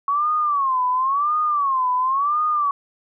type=tone with vibrato; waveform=sine; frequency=1108.7 Hz; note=C#6; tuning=in tune; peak=-17 dBFS; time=0.08-2.71 s; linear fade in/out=2 ms; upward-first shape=sine; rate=0.95 Hz; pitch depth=180 cents each way; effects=none